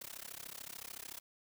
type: noise with amplitude modulation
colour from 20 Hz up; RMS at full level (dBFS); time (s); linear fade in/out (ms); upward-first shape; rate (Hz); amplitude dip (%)
white; -44; 0.01-1.2; 5; sine; 33.6; 100
effects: none